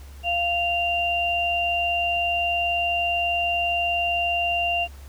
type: tone pair together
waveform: sine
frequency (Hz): 695 / 2780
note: F5 / F7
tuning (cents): -9 / -9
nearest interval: 2 octaves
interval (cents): 2400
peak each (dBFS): -24 / -23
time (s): 0.23-4.88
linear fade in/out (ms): 50
effects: added 69 Hz sine -39 dBFS peak until 5.08 s + pink hiss -51 dBFS RMS until 5.08 s